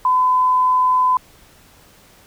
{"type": "tone", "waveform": "sine", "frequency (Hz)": 1012, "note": "B5", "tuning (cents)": 42, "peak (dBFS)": -12, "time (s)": [0.05, 1.17], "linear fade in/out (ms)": 2, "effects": ["pink hiss -49 dBFS RMS until 2.26 s"]}